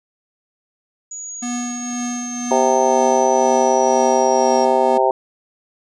sine exponential sweep, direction down, 6830 to 5588 Hz, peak -28 dBFS, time 1.11-4.65 s, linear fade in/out 5 ms
square tone with tremolo, 243.3 Hz, B3, 26 cents flat, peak -22 dBFS, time 1.42-4.98 s, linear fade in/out 10 ms, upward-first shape triangle, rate 2 Hz, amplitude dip 50%
harmonic tone, 130.81 Hz, C3, in tune, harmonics 3 / 4 / 5 / 6 / 7, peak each -19 / -19 / -19 / -19 / -19 dBFS, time 2.51-5.11 s, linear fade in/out 2 ms
effects resampled to 22050 Hz

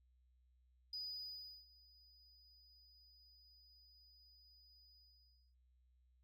triangle tone with ADSR envelope, 4958 Hz, D#8, 7 cents flat, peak -40 dBFS, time 0.93-5.55 s, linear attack 4 ms, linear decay 720 ms, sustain -24 dB, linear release 620 ms, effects tanh soft clip ceiling -40 dBFS + added 62 Hz sine -70 dBFS peak until 6.23 s

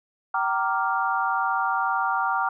sine chord, G minor seventh, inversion none, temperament equal with one note detuned, 770.1 / 932.3 / 1174.7 / 1396.9 Hz, G5 / Bb5 / D6 / F6, -31 / 0 / 0 / 0 cents, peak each -27 dBFS, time 0.34-2.49 s, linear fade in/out 5 ms, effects none

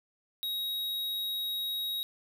square tone, 3799 Hz, A#7, 32 cents sharp, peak -32 dBFS, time 0.43-2.03 s, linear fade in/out 0 ms, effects none

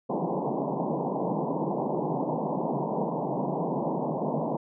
pink band-pass noise, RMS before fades -29 dBFS, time 0.09-4.57 s, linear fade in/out 10 ms, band 140 to 1000 Hz, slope 96 dB/octave, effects none

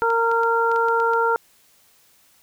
harmonic tone, 460.7 Hz, A#4, 20 cents flat, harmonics 1 / 2 / 3, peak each -21 / -21 / -21 dBFS, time 0.02-1.36 s, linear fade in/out 0 ms
clicks, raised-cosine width 0.2 ms, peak -21 dBFS, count 8, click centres 0.103 / 0.315 / 0.434 / 0.716 / 0.761 / 0.885 / 1.001 / 1.135 s
effects white hiss -57 dBFS RMS until 2.42 s

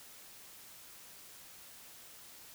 silence, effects white hiss -54 dBFS RMS until 2.54 s

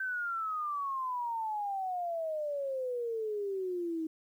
sine exponential sweep, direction down, 1555 to 315.2 Hz, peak -32 dBFS, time 0-4.07 s, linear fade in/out 5 ms, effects 11-bit

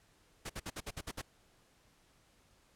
pink noise bursts, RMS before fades -41 dBFS, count 8, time 0.45-1.218 s, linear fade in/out 10 ms, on 47 ms, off 56 ms, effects pink hiss -68 dBFS RMS until 2.75 s + low-pass 11000 Hz 12 dB/octave

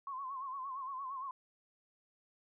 sine tone with vibrato, 1069 Hz, C6, 37 cents sharp, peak -39 dBFS, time 0.07-1.31 s, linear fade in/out 2 ms, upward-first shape sine, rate 8.7 Hz, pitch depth 87 cents each way, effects none

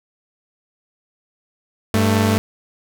sawtooth tone pair together, 98.67 / 221.5 Hz, G2 / A3, +12 / +12 cents, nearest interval octave + major second, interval 1400 cents, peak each -13 dBFS, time 1.94-2.38 s, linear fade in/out 0 ms, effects none

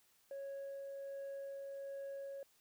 sine tone with tremolo, 552 Hz, C#5, 7 cents flat, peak -40 dBFS, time 0.31-2.43 s, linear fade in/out 2 ms, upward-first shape sine, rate 1.3 Hz, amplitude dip 25%, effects tanh soft clip ceiling -42 dBFS + white hiss -72 dBFS RMS until 2.6 s

